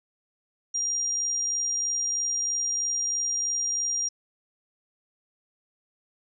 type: tone with amplitude modulation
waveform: sine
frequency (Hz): 5700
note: F8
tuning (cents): +34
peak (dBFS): -23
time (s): 0.74-4.09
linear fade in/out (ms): 10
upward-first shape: sine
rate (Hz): 63.1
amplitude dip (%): 35
effects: none